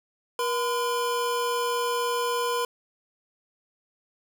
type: tone pair together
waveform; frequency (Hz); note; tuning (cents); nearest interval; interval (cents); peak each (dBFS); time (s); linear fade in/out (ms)
square; 478.5 / 1015; A#4 / B5; +45 / +47; octave + minor second; 1302; -28; 0.39-2.65; 2
effects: none